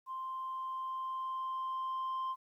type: tone with level ramp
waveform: sine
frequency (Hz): 1046.5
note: C6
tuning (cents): 0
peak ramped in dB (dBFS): -37 to -31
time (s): 0.06-2.36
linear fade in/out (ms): 50
effects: tanh soft clip ceiling -33 dBFS + 12-bit